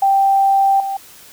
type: tone with level steps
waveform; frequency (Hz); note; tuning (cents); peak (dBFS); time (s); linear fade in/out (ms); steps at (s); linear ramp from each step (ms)
sine; 784; G5; 0; -10 / -19; 0.02-0.97; 5; 0.8; 2
effects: white hiss -42 dBFS RMS until 1.32 s